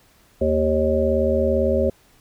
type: harmonic tone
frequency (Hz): 77.78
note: D#2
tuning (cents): 0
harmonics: 1 / 3 / 5 / 7 / 8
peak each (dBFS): -24 / -24 / -23 / -20 / -26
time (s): 0.41-1.9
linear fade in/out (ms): 5
effects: pink hiss -56 dBFS RMS until 2.2 s